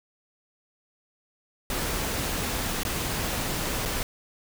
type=noise with dropouts; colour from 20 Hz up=pink; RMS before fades=-29 dBFS; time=1.7-4.03 s; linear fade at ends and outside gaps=1 ms; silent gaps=2.833-2.85 / 3.853-3.857 s; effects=none